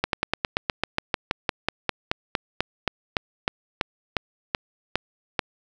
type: slowing click train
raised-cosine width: 0.3 ms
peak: -5 dBFS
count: 25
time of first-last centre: 0.04-5.392 s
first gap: 92 ms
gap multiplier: 1.07
effects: none